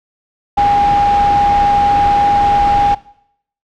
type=tone in noise; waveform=sine; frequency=813 Hz; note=G#5; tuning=37 cents flat; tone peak=-8 dBFS; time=0.57-2.95 s; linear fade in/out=10 ms; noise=pink; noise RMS=-21 dBFS; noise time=0.57-2.95 s; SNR=+10 dB; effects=noise-tail reverb RT60 0.7 s tail -20 dB re dry + low-pass 3000 Hz 12 dB/octave